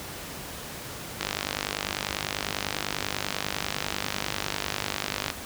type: click train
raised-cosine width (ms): 0.2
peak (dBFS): -9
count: 206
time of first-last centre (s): 1.21-5.302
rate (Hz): 50.1
effects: pink hiss -38 dBFS RMS until 5.45 s + high-pass 60 Hz 12 dB/octave